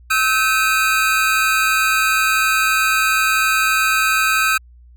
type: tone cluster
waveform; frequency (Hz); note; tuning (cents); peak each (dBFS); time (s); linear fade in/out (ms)
square; 1294 / 1546 / 2471 / 2657; E6 / G6 / D#7 / E7; -32 / -24 / -13 / +13; -19 / -19 / -21 / -27; 0.1-4.58; 10
effects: added 60 Hz sine -42 dBFS peak until 4.96 s